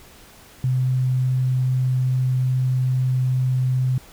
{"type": "tone", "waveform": "sine", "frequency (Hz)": 128.4, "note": "C3", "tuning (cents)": -32, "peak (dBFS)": -17, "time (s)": [0.64, 3.98], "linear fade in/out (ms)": 2, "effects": ["pink hiss -47 dBFS RMS until 4.12 s"]}